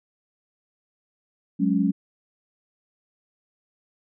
sine chord, F# suspended second, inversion none, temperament equal, 185 / 207.7 / 277.2 Hz, F#3 / G#3 / C#4, 0 / 0 / 0 cents, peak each -23 dBFS, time 1.59-1.92 s, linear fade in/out 20 ms, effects none

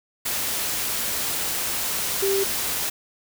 sine tone in noise, 392 Hz, G4, in tune, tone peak -20 dBFS, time 2.22-2.44 s, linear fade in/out 10 ms, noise white, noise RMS -26 dBFS, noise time 0.25-2.9 s, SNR +3 dB, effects none

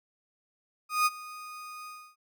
35% pulse tone with ADSR envelope, 1238 Hz, D#6, 9 cents flat, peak -19 dBFS, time 0.89-2.16 s, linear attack 170 ms, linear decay 33 ms, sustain -20 dB, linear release 290 ms, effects none

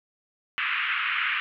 white band-pass noise, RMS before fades -27 dBFS, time 0.58-1.4 s, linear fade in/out 0 ms, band 1200 to 2800 Hz, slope 48 dB/octave, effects none

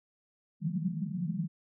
pink band-pass noise, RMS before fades -33 dBFS, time 0.6-1.48 s, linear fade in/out 50 ms, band 150 to 210 Hz, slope 96 dB/octave, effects none

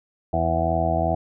harmonic tone, 82.5 Hz, E2, 2 cents sharp, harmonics 1 / 2 / 3 / 4 / 6 / 7 / 8 / 9 / 10, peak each -26 / -28 / -34 / -30 / -33 / -35 / -24 / -25 / -36 dBFS, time 0.33-1.15 s, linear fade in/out 5 ms, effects none

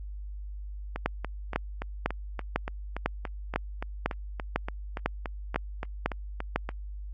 two click trains, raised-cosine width 0.5 ms, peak -18 / -10 dBFS, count 21 / 12, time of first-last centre 0.96-6.691 / 1.06-6.56 s, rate 3.49 / 2 Hz, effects added 50 Hz sine -36 dBFS peak until 7.13 s + Opus 48 kbps

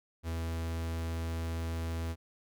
45% pulse tone, 82.41 Hz, E2, in tune, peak -33 dBFS, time 0.23-2.16 s, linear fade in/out 50 ms, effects none

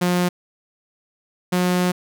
sawtooth tone pair in turn, 178.1 / 180.07 Hz, F3 / F#3, +34 / -47 cents, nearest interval unison, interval 19 cents, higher second, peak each -13 dBFS, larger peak neither, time 0.01-0.29 / 1.52-1.92 s, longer second, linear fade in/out 10 ms, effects none

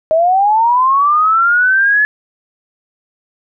sine linear sweep, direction up, 622.3 to 1721 Hz, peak -8 dBFS, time 0.11-2.05 s, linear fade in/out 0 ms, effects none

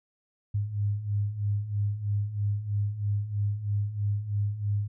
sine beating tone pair, 100.6 / 103.7 Hz, G2 / G#2, +45 / -2 cents, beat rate 3.1 Hz, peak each -32 / -27 dBFS, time 0.54-4.88 s, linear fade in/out 10 ms, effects none

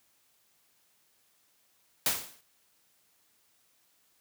white noise with exponential decay, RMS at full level -24 dBFS, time 2.06-2.41 s, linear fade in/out 2 ms, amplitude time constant 75 ms, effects white hiss -69 dBFS RMS until 4.2 s + high-pass 60 Hz 12 dB/octave

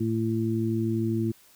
harmonic tone, 112.5 Hz, A2, 39 cents sharp, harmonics 1 / 2 / 3, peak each -28 / -28 / -28 dBFS, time 0-1.32 s, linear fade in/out 10 ms, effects white hiss -57 dBFS RMS until 1.55 s

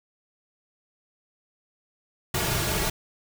pink noise with comb filter, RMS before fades -26 dBFS, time 2.34-2.9 s, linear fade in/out 5 ms, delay 3.9 ms, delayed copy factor -0.75, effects none

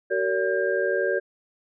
sine tone cluster, 378.7 / 459 / 571 / 1601 Hz, F#4 / A#4 / D5 / G6, +40 / -27 / -49 / +36 cents, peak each -26 / -27 / -26 / -28 dBFS, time 0.1-1.2 s, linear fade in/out 20 ms, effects none

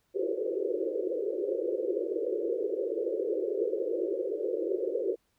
pink band-pass noise, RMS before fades -31 dBFS, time 0.14-5.16 s, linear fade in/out 20 ms, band 340 to 540 Hz, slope 96 dB/octave, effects pink hiss -74 dBFS RMS until 5.38 s

